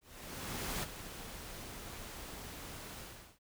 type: noise with ADSR envelope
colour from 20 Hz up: pink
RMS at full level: -37 dBFS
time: 0.01-3.39 s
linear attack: 820 ms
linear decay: 21 ms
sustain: -10 dB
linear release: 400 ms
effects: none